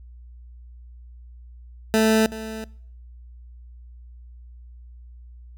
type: tone with echo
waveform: 20% pulse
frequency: 220 Hz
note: A3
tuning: in tune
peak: -11 dBFS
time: 1.94-2.26 s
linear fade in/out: 0 ms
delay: 380 ms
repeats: 1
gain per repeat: -15 dB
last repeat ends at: 2.64 s
effects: noise-tail reverb RT60 0.6 s tail -23 dB re dry + added 60 Hz sine -41 dBFS peak until 5.57 s